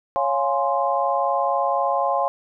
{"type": "chord", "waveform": "sine", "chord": "Db major seventh", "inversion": "none", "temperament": "equal", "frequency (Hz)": [554.4, 698.5, 830.6, 1046.5], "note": ["Db5", "F5", "Ab5", "C6"], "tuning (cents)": [0, 0, 0, 0], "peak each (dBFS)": -24, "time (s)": [0.16, 2.28], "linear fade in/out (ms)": 0, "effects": []}